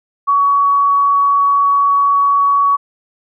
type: tone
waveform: sine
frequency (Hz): 1126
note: C#6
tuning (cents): +27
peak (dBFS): -9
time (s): 0.27-2.77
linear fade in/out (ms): 20
effects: none